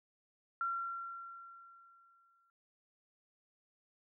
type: tone with exponential decay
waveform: sine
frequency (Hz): 1368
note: F6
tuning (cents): -36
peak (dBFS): -32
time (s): 0.61-2.5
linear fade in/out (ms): 1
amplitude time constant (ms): 410
effects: none